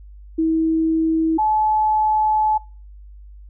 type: tone pair in turn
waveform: sine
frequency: 322.3 / 860.4 Hz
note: E4 / A5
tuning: -39 / -39 cents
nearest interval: octave + perfect fourth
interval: 1700 cents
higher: second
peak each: -15 dBFS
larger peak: neither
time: 0.38-1.38 / 1.38-2.58 s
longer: second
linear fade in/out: 10 ms
effects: noise-tail reverb RT60 0.4 s tail -25 dB re dry + added 50 Hz sine -38 dBFS peak until 3.49 s